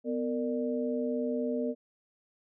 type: tone cluster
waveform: sine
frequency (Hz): 249.6 / 459.7 / 596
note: B3 / A#4 / D5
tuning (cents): +19 / -24 / +25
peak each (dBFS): -31 / -33 / -36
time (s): 0.04-1.75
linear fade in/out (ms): 50
effects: none